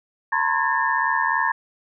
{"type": "tone cluster", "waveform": "sine", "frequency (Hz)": [908, 991, 1075, 1659, 1796], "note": ["A#5", "B5", "C6", "G#6", "A6"], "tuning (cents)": [-46, 6, 47, -2, 35], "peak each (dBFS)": -25, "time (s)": [0.32, 1.52], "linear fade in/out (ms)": 5, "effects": []}